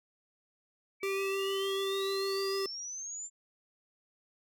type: exponential sweep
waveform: sine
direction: up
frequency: 2274 to 7320 Hz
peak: -38 dBFS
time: 1-3.3 s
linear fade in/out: 50 ms
type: tone with vibrato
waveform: square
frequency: 390.3 Hz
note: G4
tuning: 8 cents flat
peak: -32 dBFS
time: 1.03-2.66 s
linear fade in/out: 2 ms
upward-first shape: triangle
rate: 6.7 Hz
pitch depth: 10 cents each way
effects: none